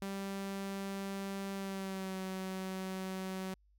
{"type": "tone with pitch glide", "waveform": "sawtooth", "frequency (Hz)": [196, 188.67], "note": ["G3", "F#3"], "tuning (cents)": [0, 34], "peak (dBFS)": -34, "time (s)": [0.02, 3.54], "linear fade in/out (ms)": 2, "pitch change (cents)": -66, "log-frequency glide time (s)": [1.54, 2.19], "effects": ["added 50 Hz sine -65 dBFS peak until 3.78 s"]}